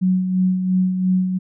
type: tone with tremolo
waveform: sine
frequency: 185 Hz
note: F#3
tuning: in tune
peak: -13 dBFS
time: 0.01-1.39 s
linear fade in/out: 20 ms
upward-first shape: sine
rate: 2.9 Hz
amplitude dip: 50%
effects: none